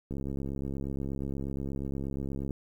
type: click train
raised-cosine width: 3 ms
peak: -23 dBFS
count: 165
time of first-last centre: 0.11-2.508 s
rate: 68.4 Hz
effects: 10-bit